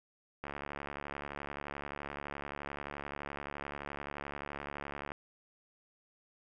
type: click train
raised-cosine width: 0.5 ms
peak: -25 dBFS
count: 336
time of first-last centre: 0.44-5.119 s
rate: 71.6 Hz
effects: none